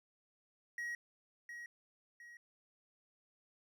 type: tone with echo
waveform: triangle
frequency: 1900 Hz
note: A#6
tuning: 33 cents sharp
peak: -37 dBFS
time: 0.78-0.95 s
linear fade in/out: 2 ms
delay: 710 ms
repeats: 2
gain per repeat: -7 dB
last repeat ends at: 2.37 s
effects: none